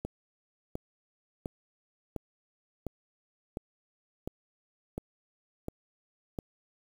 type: click train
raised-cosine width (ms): 2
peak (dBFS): -21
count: 10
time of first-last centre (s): 0.05-6.388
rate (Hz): 1.42
effects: 8-bit